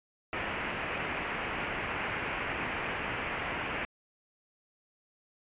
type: low-pass noise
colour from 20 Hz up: white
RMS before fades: -35 dBFS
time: 0.33-3.85 s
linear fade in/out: 0 ms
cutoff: 2700 Hz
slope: 48 dB/octave
effects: resampled to 8000 Hz